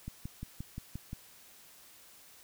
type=click train; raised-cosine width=5 ms; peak=-27 dBFS; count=7; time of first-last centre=0.08-1.131 s; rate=5.71 Hz; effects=white hiss -57 dBFS RMS until 2.43 s